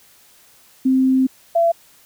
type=tone pair in turn; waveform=sine; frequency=261.6 / 674.2 Hz; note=C4 / E5; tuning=0 / +39 cents; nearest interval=octave + major third; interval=1639 cents; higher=second; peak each=-12 dBFS; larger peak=neither; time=0.85-1.27 / 1.55-1.72 s; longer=first; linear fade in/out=10 ms; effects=white hiss -51 dBFS RMS until 2.05 s